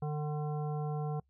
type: harmonic tone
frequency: 150 Hz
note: D3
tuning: 37 cents sharp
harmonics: 1 / 3 / 5 / 7 / 9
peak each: -33 / -41 / -42 / -50 / -56 dBFS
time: 0.02-1.2 s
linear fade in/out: 5 ms
effects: noise-tail reverb RT60 0.1 s tail -26 dB re dry + added 68 Hz sine -70 dBFS peak until 1.29 s